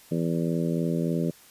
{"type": "harmonic tone", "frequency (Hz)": 83.4, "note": "E2", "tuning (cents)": 21, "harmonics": [2, 3, 4, 5, 6, 7], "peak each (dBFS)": [-26, -30, -32, -34, -36, -37], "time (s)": [0.11, 1.31], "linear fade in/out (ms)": 10, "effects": ["white hiss -53 dBFS RMS until 1.5 s", "resampled to 32000 Hz"]}